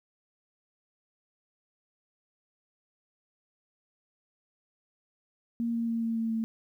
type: tone with pitch steps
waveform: sine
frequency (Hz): 233.1 / 231.4 / 229.6 / 227.9 / 226.2 / 224.5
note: A#3 / A#3 / A#3 / A#3 / A3 / A3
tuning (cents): 0 / -13 / -26 / -39 / +48 / +35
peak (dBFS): -27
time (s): 5.6-6.44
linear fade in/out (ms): 0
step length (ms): 140
effects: 11-bit